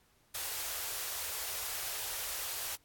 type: band-stop noise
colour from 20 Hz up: white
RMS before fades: -38 dBFS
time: 0.34-2.76 s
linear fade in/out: 10 ms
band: 100 to 430 Hz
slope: 24 dB/octave
effects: pink hiss -69 dBFS RMS until 2.84 s + AAC 64 kbps